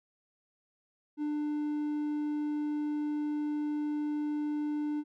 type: tone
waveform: triangle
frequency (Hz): 297.8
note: D4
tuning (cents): +24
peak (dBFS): -28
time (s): 1.17-5.04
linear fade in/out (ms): 50
effects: none